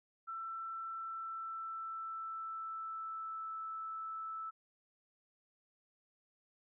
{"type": "tone with pitch glide", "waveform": "sine", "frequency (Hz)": [1336, 1314.6], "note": ["E6", "E6"], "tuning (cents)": [23, -5], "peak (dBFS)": -40, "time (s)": [0.27, 4.51], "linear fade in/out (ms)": 20, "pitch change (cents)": -28, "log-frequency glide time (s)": [0.89, 3.57], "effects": []}